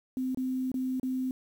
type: tone with dropouts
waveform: sine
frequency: 258 Hz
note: C4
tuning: 24 cents flat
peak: -28 dBFS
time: 0.17-1.31 s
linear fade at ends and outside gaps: 1 ms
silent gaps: 0.347-0.373 / 0.717-0.742 / 0.998-1.031 s
effects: 9-bit